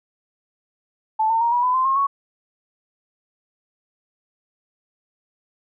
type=tone with pitch steps; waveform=sine; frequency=875 / 905.3 / 936.7 / 969.2 / 1002.8 / 1037.6 / 1073.5 / 1110.7 Hz; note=A5 / A5 / A#5 / B5 / B5 / C6 / C6 / C#6; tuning=-10 / +49 / +8 / -33 / +26 / -15 / +44 / +3 cents; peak=-16 dBFS; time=1.19-2.07 s; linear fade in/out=10 ms; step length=110 ms; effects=none